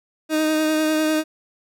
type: tone with vibrato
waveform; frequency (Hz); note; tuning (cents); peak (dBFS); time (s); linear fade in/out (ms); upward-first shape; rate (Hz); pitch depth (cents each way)
30% pulse; 311.1; D#4; 0; -15; 0.29-1.24; 50; triangle; 10; 20
effects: none